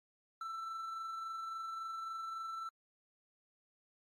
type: tone with amplitude modulation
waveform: triangle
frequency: 1332 Hz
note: E6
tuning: 18 cents sharp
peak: -37 dBFS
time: 0.41-2.69 s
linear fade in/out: 2 ms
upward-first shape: sine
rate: 23.6 Hz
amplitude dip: 30%
effects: AAC 48 kbps